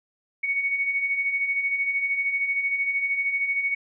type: beating tone pair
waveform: sine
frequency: 2217 / 2230 Hz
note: C#7 / C#7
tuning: 0 / +10 cents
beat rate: 13 Hz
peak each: -31 / -23 dBFS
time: 0.43-3.75 s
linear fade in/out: 10 ms
effects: none